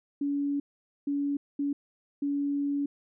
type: tone bursts at uneven times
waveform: sine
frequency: 284.2 Hz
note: C#4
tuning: 43 cents sharp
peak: -26 dBFS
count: 4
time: 0.21-0.6 / 1.07-1.37 / 1.59-1.73 / 2.22-2.86 s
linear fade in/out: 5 ms
effects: none